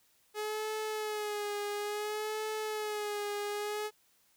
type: tone with vibrato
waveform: sawtooth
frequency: 421.8 Hz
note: G#4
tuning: 27 cents sharp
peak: -30 dBFS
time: 0.34-3.91 s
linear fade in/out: 50 ms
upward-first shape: sine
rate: 0.58 Hz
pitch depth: 45 cents each way
effects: white hiss -69 dBFS RMS until 4.36 s